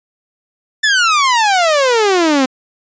sawtooth exponential sweep, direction down, 1787 to 254 Hz, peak -6 dBFS, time 0.83-2.46 s, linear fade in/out 10 ms, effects resampled to 16000 Hz

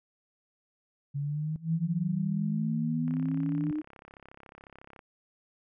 sine exponential sweep, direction up, 139.8 to 309.8 Hz, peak -29 dBFS, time 1.14-3.82 s, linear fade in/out 20 ms
sine tone, 160 Hz, D#3, 49 cents sharp, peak -30 dBFS, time 1.56-3.71 s, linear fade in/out 0 ms
click train, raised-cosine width 0.5 ms, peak -34 dBFS, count 66, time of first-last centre 3.08-4.992 s, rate 34 Hz
effects none

